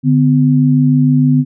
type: tone pair together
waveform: sine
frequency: 146.83 / 253.4 Hz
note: D3 / B3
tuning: 0 / +45 cents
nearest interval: major sixth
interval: 945 cents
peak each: -10 dBFS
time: 0.03-1.45 s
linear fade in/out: 50 ms
effects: none